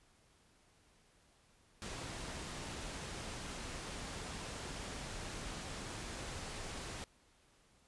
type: low-pass noise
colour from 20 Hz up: pink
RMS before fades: -45 dBFS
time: 1.82-7.04 s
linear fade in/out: 0 ms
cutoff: 9700 Hz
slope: 24 dB/octave
effects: pink hiss -69 dBFS RMS until 7.87 s + resampled to 24000 Hz

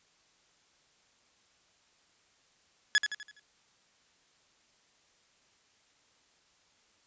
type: tone with echo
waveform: sawtooth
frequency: 1693 Hz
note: G#6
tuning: 33 cents sharp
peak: -17 dBFS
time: 2.95-2.98 s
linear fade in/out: 0 ms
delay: 83 ms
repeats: 5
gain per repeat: -7 dB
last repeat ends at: 3.395 s
effects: white hiss -67 dBFS RMS until 7.06 s + resampled to 16000 Hz

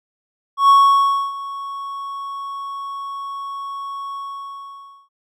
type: tone with ADSR envelope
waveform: triangle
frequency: 1108.7 Hz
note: C#6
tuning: in tune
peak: -5 dBFS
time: 0.57-5.09 s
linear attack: 120 ms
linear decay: 630 ms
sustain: -19 dB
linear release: 940 ms
effects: none

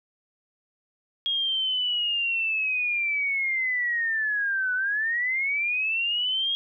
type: linear two-way sweep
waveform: sine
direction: down then up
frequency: 3277 to 1480 to 3277 Hz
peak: -23 dBFS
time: 1.26-6.55 s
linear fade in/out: 0 ms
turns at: 4.74 s
effects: none

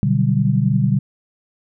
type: chord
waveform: sine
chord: G major seventh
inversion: first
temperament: equal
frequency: 123.47 / 146.83 / 185 / 196 Hz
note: B2 / D3 / F#3 / G3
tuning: 0 / 0 / 0 / 0 cents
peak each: -18 / -18 / -24 / -19 dBFS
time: 0.03-0.99 s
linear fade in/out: 0 ms
effects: none

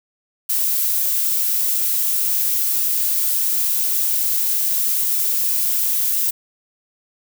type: noise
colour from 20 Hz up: violet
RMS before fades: -19 dBFS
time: 0.49-6.31 s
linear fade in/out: 10 ms
effects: none

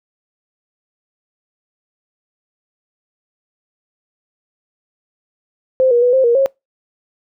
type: tone with pitch steps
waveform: sine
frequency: 520 / 478 / 491.9 / 526 / 472.2 / 542 Hz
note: C5 / A#4 / B4 / C5 / A#4 / C#5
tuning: -11 / +43 / -7 / +9 / +22 / -39 cents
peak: -9 dBFS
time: 5.8-6.46 s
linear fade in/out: 0 ms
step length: 110 ms
effects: noise-tail reverb RT60 0.2 s tail -26 dB re dry

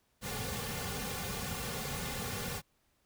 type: noise with comb filter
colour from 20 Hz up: pink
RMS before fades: -38 dBFS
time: 0.21-2.62 s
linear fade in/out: 50 ms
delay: 3.1 ms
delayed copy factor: -0.95
effects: pink hiss -74 dBFS RMS until 3.05 s

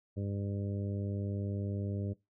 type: harmonic tone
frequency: 100 Hz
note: G2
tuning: 35 cents sharp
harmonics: 1 / 2 / 3 / 4 / 5 / 6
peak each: -34 / -40 / -44 / -46 / -48 / -50 dBFS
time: 0.16-2.14 s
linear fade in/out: 20 ms
effects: noise-tail reverb RT60 0.2 s tail -20 dB re dry

